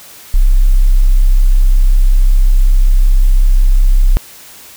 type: tone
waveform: sine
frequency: 32.7 Hz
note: C1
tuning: in tune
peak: -4 dBFS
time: 0.34-4.17 s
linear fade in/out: 0 ms
effects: white hiss -36 dBFS RMS until 4.76 s